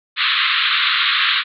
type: band-pass noise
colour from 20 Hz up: white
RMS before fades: -17 dBFS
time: 0.16-1.44 s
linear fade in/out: 50 ms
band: 1100 to 4100 Hz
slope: 96 dB/octave
effects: none